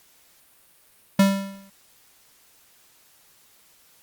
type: tone with exponential decay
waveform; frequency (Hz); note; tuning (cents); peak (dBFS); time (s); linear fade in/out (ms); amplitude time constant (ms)
square; 196; G3; 0; -12; 1.19-1.7; 5; 110
effects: white hiss -57 dBFS RMS until 4.02 s + Opus 48 kbps